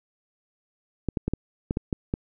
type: clicks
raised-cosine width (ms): 3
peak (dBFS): -12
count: 8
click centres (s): 1.087 / 1.172 / 1.28 / 1.336 / 1.709 / 1.771 / 1.928 / 2.139
effects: none